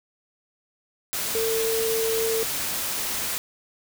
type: tone in noise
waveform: sine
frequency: 449.4 Hz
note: A4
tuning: 37 cents sharp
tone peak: -23 dBFS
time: 1.35-2.43 s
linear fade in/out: 0 ms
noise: white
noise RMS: -28 dBFS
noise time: 1.13-3.38 s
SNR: +2 dB
effects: none